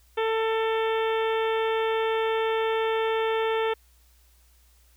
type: harmonic tone with a mistuned harmonic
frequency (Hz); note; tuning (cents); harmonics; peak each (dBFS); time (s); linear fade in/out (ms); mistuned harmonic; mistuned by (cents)
445.7; A4; +22; 1 / 2 / 3 / 4 / 5 / 6 / 7 / 8; -24 / -30 / -34 / -36 / -38 / -40 / -41 / -42; 0.17-3.74; 10; 8; -19
effects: added 60 Hz sine -57 dBFS peak until 4.96 s + white hiss -63 dBFS RMS until 4.96 s